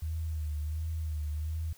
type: tone with vibrato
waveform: sine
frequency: 77.78 Hz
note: D#2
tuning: in tune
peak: -31 dBFS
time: 0.02-1.73 s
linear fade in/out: 5 ms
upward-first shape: sine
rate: 1.4 Hz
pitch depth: 61 cents each way
effects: white hiss -58 dBFS RMS until 1.77 s